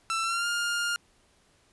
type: tone with pitch glide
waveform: sawtooth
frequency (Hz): 1335 to 1409.5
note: E6 to F6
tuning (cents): +22 to +16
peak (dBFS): -23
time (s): 0.1-0.96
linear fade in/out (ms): 0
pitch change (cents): +94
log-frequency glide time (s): 0.22-0.47
effects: pink hiss -64 dBFS RMS until 1.72 s + resampled to 24000 Hz